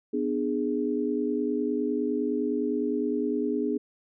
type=chord; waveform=sine; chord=G# diminished; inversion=first; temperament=just; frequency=249.2 / 299 / 415.3 Hz; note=B3 / D4 / G#4; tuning=+16 / +31 / 0 cents; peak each=-29 dBFS; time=0.13-3.78 s; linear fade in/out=10 ms; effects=none